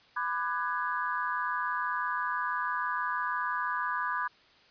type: chord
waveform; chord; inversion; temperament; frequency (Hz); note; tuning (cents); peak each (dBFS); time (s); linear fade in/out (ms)
sine; G# half-diminished seventh; first; just; 996.7 / 1196.1 / 1495.1 / 1661.2; B5 / D6 / F#6 / G#6; +16 / +31 / +18 / 0; -33 / -34 / -37 / -35; 0.16-4.28; 10
effects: white hiss -60 dBFS RMS until 4.7 s + resampled to 11025 Hz